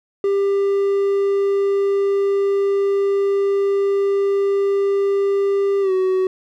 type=tone with pitch glide; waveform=triangle; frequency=397.1 to 374.8 Hz; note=G4 to F#4; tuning=+22 to +22 cents; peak=-13 dBFS; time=0.24-6.27 s; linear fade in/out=2 ms; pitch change=-100 cents; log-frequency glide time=5.81-5.92 s; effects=none